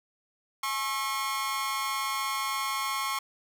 sawtooth tone with amplitude modulation, 1086 Hz, C#6, 36 cents flat, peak -21 dBFS, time 0.63-3.19 s, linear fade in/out 5 ms, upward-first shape sine, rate 243 Hz, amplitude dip 85%, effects 9-bit

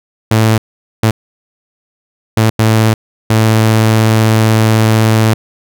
sawtooth tone bursts at uneven times, 110.5 Hz, A2, 8 cents sharp, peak -3 dBFS, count 5, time 0.31-0.58 / 1.03-1.11 / 2.37-2.5 / 2.59-2.94 / 3.3-5.34 s, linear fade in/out 5 ms, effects none

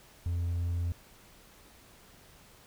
triangle tone, 86.3 Hz, F2, 20 cents flat, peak -26 dBFS, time 0.26-0.92 s, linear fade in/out 0 ms, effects tanh soft clip ceiling -22 dBFS + pink hiss -57 dBFS RMS until 2.66 s

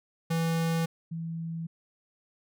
square / sine tone pair in turn, 164.81 / 164.81 Hz, E3 / E3, 0 / 0 cents, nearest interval unison, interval 0 cents, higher neither, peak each -26 / -32 dBFS, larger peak first, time 0.3-0.86 / 1.11-1.67 s, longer neither, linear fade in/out 10 ms, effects none

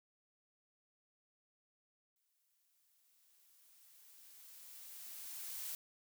blue noise with exponential growth, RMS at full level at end -43 dBFS, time 2.16-5.75 s, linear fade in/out 1 ms, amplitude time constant 780 ms, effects none

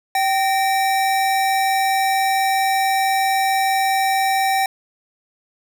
square tone pair together, 773 / 1838.5 Hz, G5 / A#6, -24 / -24 cents, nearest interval octave + minor third, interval 1500 cents, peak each -17 / -26 dBFS, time 0.15-4.66 s, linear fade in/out 2 ms, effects none

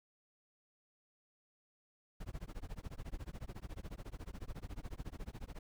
brown noise with tremolo, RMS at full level -42 dBFS, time 2.2-5.59 s, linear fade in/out 5 ms, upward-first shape sine, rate 14 Hz, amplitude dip 100%, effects none

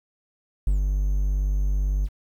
triangle tone with ADSR envelope, 49 Hz, G1, in tune, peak -15 dBFS, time 0.67-2.09 s, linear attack 3 ms, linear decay 120 ms, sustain -3 dB, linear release 48 ms, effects 9-bit

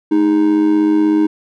triangle tone with amplitude modulation, 311.9 Hz, D#4, 4 cents sharp, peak -5 dBFS, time 0.11-1.27 s, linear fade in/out 10 ms, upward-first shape sine, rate 96.3 Hz, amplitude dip 65%, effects none

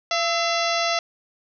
harmonic tone with a mistuned harmonic, 680 Hz, F5, 46 cents flat, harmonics 1 / 2 / 3 / 4 / 5 / 6 / 7 / 8 / 9, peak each -24 / -27 / -29 / -30 / -31 / -32 / -32 / -33 / -34 dBFS, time 0.11-0.99 s, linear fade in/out 2 ms, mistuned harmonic 2, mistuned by -61 cents, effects none

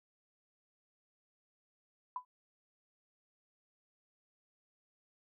sine tone with exponential decay, 999 Hz, B5, 20 cents sharp, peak -32 dBFS, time 2.16-2.25 s, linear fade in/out 2 ms, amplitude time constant 19 ms, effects none

